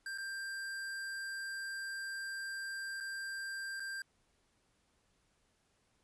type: tone with dropouts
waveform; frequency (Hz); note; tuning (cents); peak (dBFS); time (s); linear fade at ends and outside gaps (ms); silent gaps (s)
square; 1584; G6; +18; -40; 0.06-4.02; 2; 0.177-0.183 / 3.003-3.007 / 3.798-3.802
effects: pink hiss -75 dBFS RMS until 6.03 s + resampled to 24000 Hz